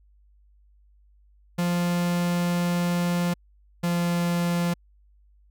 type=tone pair in turn; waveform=45% pulse; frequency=174.61 / 173 Hz; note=F3 / F3; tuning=0 / -16 cents; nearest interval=unison; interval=16 cents; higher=first; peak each=-22 dBFS; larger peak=neither; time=1.58-3.34 / 3.83-4.74 s; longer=first; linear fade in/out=10 ms; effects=added 50 Hz sine -55 dBFS peak until 5.5 s